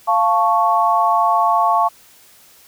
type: chord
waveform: sine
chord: F augmented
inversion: none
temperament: equal with one note detuned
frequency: 694.4 / 880 / 1108.7 Hz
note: F5 / A5 / C#6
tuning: -10 / 0 / 0 cents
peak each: -17 / -17 / -16 dBFS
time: 0.07-1.89 s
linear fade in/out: 20 ms
effects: white hiss -48 dBFS RMS until 2.67 s